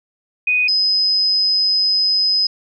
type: tone pair in turn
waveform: sine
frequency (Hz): 2489 / 5046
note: D#7 / D#8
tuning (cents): 0 / +23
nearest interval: octave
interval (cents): 1223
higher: second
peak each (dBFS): -13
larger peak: neither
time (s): 0.47-0.68 / 0.68-2.47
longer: second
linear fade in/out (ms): 5
effects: none